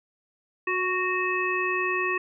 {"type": "harmonic tone with a mistuned harmonic", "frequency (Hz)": 370, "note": "F#4", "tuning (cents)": 0, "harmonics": [1, 3, 5, 7], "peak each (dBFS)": [-29, -29, -29, -29], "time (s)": [0.67, 2.18], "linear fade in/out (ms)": 5, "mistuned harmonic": 1, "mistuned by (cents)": -21, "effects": []}